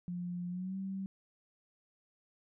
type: tone with pitch glide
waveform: sine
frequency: 176.7 to 192.69 Hz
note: F3 to G3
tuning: +21 to -29 cents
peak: -36 dBFS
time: 0.08-1.06 s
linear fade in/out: 0 ms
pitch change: +150 cents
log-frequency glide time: 0.49-0.77 s
effects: none